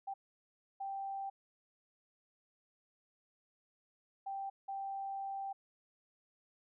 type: tone bursts at uneven times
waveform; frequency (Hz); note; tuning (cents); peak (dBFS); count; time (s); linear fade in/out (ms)
sine; 784; G5; 0; -38; 4; 0.07-0.14 / 0.8-1.3 / 4.26-4.5 / 4.68-5.53; 10
effects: none